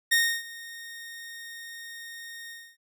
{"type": "tone with ADSR envelope", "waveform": "sawtooth", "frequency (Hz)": 1851, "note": "A#6", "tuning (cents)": -13, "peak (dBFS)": -15, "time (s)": [0.11, 2.77], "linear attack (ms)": 14, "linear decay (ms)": 300, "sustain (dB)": -21, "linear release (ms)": 270, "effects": []}